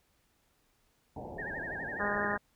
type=low-pass noise; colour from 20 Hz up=white; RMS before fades=-43 dBFS; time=1.16-2.38 s; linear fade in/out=5 ms; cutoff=890 Hz; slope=96 dB/octave
type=tone with vibrato; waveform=sine; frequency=1728 Hz; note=A6; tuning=32 cents flat; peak=-37 dBFS; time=1.38-2.37 s; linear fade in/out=10 ms; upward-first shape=sine; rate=12 Hz; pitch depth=140 cents each way
type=harmonic tone; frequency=205 Hz; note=G#3; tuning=22 cents flat; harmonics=1 / 2 / 3 / 4 / 5 / 6 / 7 / 8 / 9; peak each=-39 / -39 / -39 / -39 / -39 / -39 / -39 / -39 / -39 dBFS; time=1.99-2.38 s; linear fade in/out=20 ms
effects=pink hiss -72 dBFS RMS until 2.55 s